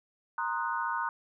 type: chord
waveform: sine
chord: C half-diminished seventh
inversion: third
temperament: equal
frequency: 932.3 / 1046.5 / 1244.5 / 1480 Hz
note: Bb5 / C6 / Eb6 / Gb6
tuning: 0 / 0 / 0 / 0 cents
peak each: -33 / -36 / -36 / -35 dBFS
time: 0.38-1.09 s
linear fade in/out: 2 ms
effects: none